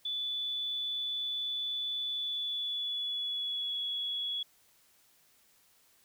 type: tone with pitch glide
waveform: sine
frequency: 3472 to 3365 Hz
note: A7 to G#7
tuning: -24 to +22 cents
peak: -32 dBFS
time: 0.05-4.43 s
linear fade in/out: 5 ms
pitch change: -54 cents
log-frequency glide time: 2.07-3.82 s
effects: white hiss -66 dBFS RMS until 6.04 s